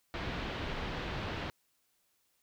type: low-pass noise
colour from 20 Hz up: pink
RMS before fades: -38 dBFS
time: 0.14-1.5 s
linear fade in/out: 0 ms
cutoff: 3800 Hz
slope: 24 dB/octave
effects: white hiss -75 dBFS RMS until 2.42 s